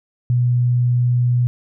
sine tone, 122.6 Hz, B2, 12 cents flat, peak -13 dBFS, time 0.3-1.47 s, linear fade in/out 0 ms, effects none

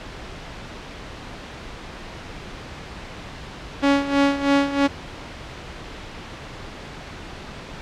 sawtooth tone with tremolo, 280.1 Hz, C#4, 18 cents sharp, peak -10 dBFS, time 3.82-4.88 s, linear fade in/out 20 ms, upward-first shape sine, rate 3.1 Hz, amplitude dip 75%, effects pink hiss -36 dBFS RMS until 7.81 s + low-pass 4000 Hz 12 dB/octave

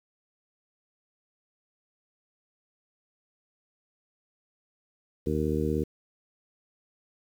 harmonic tone, 76.8 Hz, D#2, 22 cents flat, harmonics 1 / 2 / 3 / 4 / 5 / 6, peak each -32 / -32 / -32 / -32 / -32 / -32 dBFS, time 5.26-5.84 s, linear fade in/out 10 ms, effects 9-bit

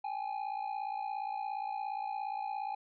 triangle ring-modulated tone, 820 Hz, G#5, 22 cents flat, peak -30 dBFS, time 0.04-2.75 s, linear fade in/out 5 ms, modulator 28.6 Hz, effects resampled to 11025 Hz

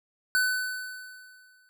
square tone with exponential decay, 1505 Hz, F#6, 29 cents sharp, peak -21 dBFS, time 0.35-1.69 s, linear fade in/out 0 ms, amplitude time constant 290 ms, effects none

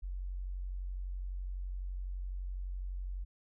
sine tone, 45.95 Hz, F#1, 11 cents flat, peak -36 dBFS, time 0.02-3.25 s, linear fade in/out 20 ms, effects none

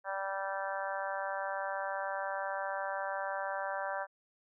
harmonic tone, 194.7 Hz, G3, 12 cents flat, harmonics 3 / 4 / 5 / 6 / 7 / 8 / 9, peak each -39 / -40 / -41 / -45 / -45 / -41 / -47 dBFS, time 0.04-4.07 s, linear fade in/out 50 ms, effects none

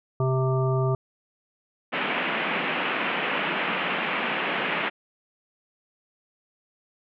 harmonic tone, 130.81 Hz, C3, in tune, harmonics 1 / 3 / 5 / 7 / 9, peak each -22 / -27 / -31 / -37 / -33 dBFS, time 0.2-0.95 s, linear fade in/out 2 ms
white band-pass noise, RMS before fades -27 dBFS, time 1.92-4.9 s, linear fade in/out 20 ms, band 160 to 2900 Hz, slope 48 dB/octave
effects none

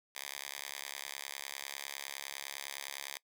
5% pulse tone with high-pass filter, 69.9 Hz, C#2, 15 cents sharp, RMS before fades -44 dBFS, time 0.15-3.18 s, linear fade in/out 5 ms, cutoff 2000 Hz, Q 0.59, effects noise-tail reverb RT60 0.1 s tail -22 dB re dry

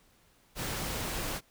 pink noise, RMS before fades -35 dBFS, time 0.55-1.41 s, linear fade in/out 50 ms, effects pink hiss -65 dBFS RMS until 1.5 s

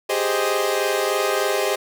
sawtooth chord, Ab major seventh, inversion third, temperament equal, 392 / 415.3 / 523.3 / 622.3 Hz, G4 / Ab4 / C5 / Eb5, 0 / 0 / 0 / 0 cents, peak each -21 dBFS, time 0.09-1.76 s, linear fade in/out 10 ms, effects none

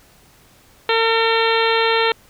harmonic tone, 453.3 Hz, A#4, 48 cents flat, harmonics 1 / 2 / 3 / 4 / 5 / 6 / 7 / 8 / 9, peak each -18 / -21 / -23 / -24 / -25 / -26 / -26 / -27 / -28 dBFS, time 0.89-2.12 s, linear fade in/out 2 ms, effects pink hiss -51 dBFS RMS until 2.29 s

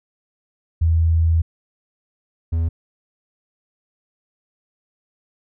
sine / triangle tone pair in turn, 82 / 82.38 Hz, E2 / E2, -9 / -1 cents, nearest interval unison, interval 8 cents, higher second, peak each -13 / -15 dBFS, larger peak first, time 0.81-1.42 / 2.52-2.69 s, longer first, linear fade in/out 10 ms, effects none

